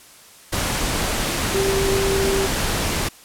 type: tone in noise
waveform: sine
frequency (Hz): 390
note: G4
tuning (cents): -9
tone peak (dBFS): -19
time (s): 1.54-2.47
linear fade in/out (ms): 10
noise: pink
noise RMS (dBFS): -22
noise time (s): 0.52-3.09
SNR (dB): 0
effects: white hiss -46 dBFS RMS until 3.24 s + low-pass 12000 Hz 12 dB/octave